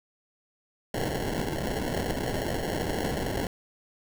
blue noise with sample-and-hold, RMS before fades -30 dBFS, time 0.94-3.47 s, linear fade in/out 2 ms, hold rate 1225 Hz, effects none

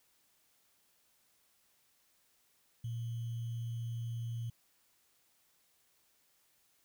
sine tone with sample-and-hold, 116.54 Hz, A#2, in tune, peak -36 dBFS, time 2.84-4.5 s, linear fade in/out 5 ms, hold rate 3150 Hz, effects white hiss -72 dBFS RMS until 6.84 s

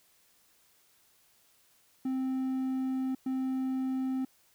triangle tone bursts at uneven times, 261.6 Hz, C4, in tune, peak -27 dBFS, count 2, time 2.05-3.15 / 3.26-4.25 s, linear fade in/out 5 ms, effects white hiss -66 dBFS RMS until 4.54 s

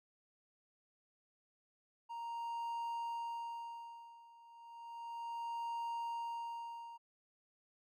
triangle tone with tremolo, 932.3 Hz, A#5, in tune, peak -36 dBFS, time 2.09-6.98 s, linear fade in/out 20 ms, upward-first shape sine, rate 0.33 Hz, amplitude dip 90%, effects none

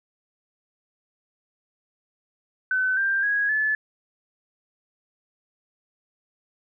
sine tone with pitch steps, 1516 / 1584 / 1655.1 / 1729.4 Hz, F#6 / G6 / G#6 / A6, +42 / +18 / -6 / -30 cents, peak -20 dBFS, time 2.71-3.75 s, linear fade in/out 2 ms, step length 260 ms, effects none

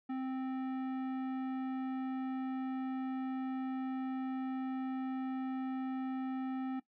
sine tone with tanh clipping, 261.6 Hz, C4, in tune, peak -37 dBFS, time 0.09-6.8 s, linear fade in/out 10 ms, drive 14 dB, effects noise-tail reverb RT60 0.1 s tail -18 dB re dry

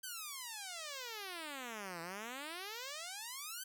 5% pulse exponential two-way sweep, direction down then up, 1574 to 163 to 1574 Hz, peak -32 dBFS, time 0.03-3.64 s, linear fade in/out 10 ms, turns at 2.01 s, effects none

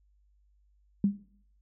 sine tone with exponential decay, 200.4 Hz, G3, 38 cents sharp, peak -18 dBFS, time 1.04-1.22 s, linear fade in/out 2 ms, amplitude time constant 37 ms, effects noise-tail reverb RT60 0.6 s tail -18 dB re dry + added 50 Hz sine -63 dBFS peak until 1.61 s

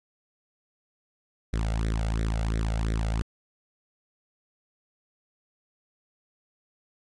sawtooth tone with flanger, 55 Hz, A1, in tune, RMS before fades -27 dBFS, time 1.53-3.22 s, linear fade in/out 0 ms, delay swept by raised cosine 0.51 to 1.48 ms, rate 2.9 Hz, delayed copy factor +0.8, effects resampled to 22050 Hz

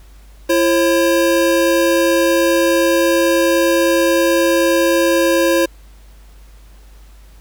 square tone pair together, 337.3 / 539 Hz, E4 / C#5, +40 / -49 cents, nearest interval minor sixth, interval 811 cents, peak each -15 dBFS, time 0.49-5.66 s, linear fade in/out 10 ms, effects added 50 Hz sine -39 dBFS peak until 7.4 s + pink hiss -51 dBFS RMS until 7.4 s

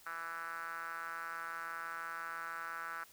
5% pulse tone with band-pass filter, 165.9 Hz, E3, 11 cents sharp, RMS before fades -43 dBFS, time 0.06-3.04 s, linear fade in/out 5 ms, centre 1400 Hz, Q 4.8, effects white hiss -61 dBFS RMS until 3.12 s

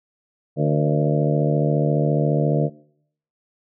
harmonic tone with a mistuned harmonic, 74.5 Hz, D2, 25 cents sharp, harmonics 2 / 3 / 4 / 5 / 6 / 7 / 8 / 9, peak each -19 / -27 / -26 / -29 / -26 / -29 / -27 / -30 dBFS, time 0.56-2.7 s, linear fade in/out 50 ms, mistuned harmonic 6, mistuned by +56 cents, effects noise-tail reverb RT60 0.7 s tail -23 dB re dry

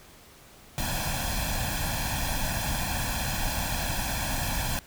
pink noise with comb filter, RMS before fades -29 dBFS, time 0.78-4.79 s, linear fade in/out 0 ms, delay 1.2 ms, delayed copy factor +0.85, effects pink hiss -52 dBFS RMS until 4.86 s

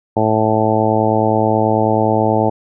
harmonic tone, 109.3 Hz, A2, 11 cents flat, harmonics 1 / 2 / 3 / 4 / 5 / 6 / 7 / 8, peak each -20 / -20 / -20 / -20 / -20 / -20 / -20 / -20 dBFS, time 0.16-2.5 s, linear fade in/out 10 ms, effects none

